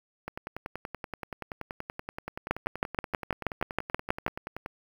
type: two click trains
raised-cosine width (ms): 0.5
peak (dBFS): -10 / -20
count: 12 / 47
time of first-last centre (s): 2.51-4.264 / 0.28-4.661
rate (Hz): 6.27 / 10.5
effects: 7-bit